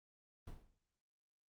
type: noise with exponential decay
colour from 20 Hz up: brown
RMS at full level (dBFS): -44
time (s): 0.47-0.78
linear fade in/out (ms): 5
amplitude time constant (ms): 66
effects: noise-tail reverb RT60 0.9 s tail -22 dB re dry + Opus 32 kbps